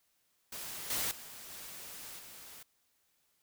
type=noise with level steps; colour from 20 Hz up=white; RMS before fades=-43 / -34 / -49 / -47 / -51 dBFS; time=0.52-2.63 s; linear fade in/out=5 ms; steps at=0.9 / 1.11 / 1.5 / 2.19 s; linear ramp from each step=2 ms; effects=white hiss -75 dBFS RMS until 3.42 s